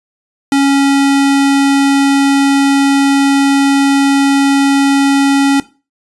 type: tone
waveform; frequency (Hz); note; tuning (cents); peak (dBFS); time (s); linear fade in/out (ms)
square; 277.2; C#4; 0; -8; 0.52-5.6; 2
effects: noise-tail reverb RT60 0.3 s tail -17 dB re dry + resampled to 24000 Hz